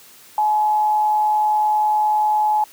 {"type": "tone with amplitude modulation", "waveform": "sine", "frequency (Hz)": 850, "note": "G#5", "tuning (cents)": 40, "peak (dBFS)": -13, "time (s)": [0.38, 2.64], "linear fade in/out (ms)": 2, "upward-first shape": "sine", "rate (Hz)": 150, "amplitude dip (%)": 30, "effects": ["white hiss -46 dBFS RMS until 2.72 s", "high-pass 100 Hz 12 dB/octave"]}